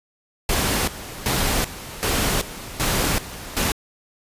pink noise with tremolo, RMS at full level -21 dBFS, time 0.49-3.72 s, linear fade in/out 2 ms, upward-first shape square, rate 1.3 Hz, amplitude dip 80%, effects resampled to 32000 Hz

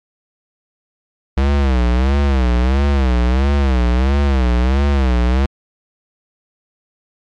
square tone with vibrato, 65.41 Hz, C2, in tune, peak -12 dBFS, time 1.37-5.46 s, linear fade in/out 5 ms, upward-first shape sine, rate 1.5 Hz, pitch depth 150 cents each way, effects low-pass 4000 Hz 12 dB/octave + MP3 96 kbps

